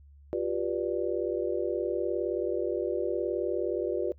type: chord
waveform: sine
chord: G dominant seventh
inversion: third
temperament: just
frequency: 352.8 / 392 / 490 / 588 Hz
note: F4 / G4 / B4 / D5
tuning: +18 / 0 / -14 / +2 cents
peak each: -31 / -33 / -33 / -34 dBFS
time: 0.33-4.12 s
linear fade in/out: 0 ms
effects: noise-tail reverb RT60 0.1 s tail -21 dB re dry + added 71 Hz sine -51 dBFS peak until 4.18 s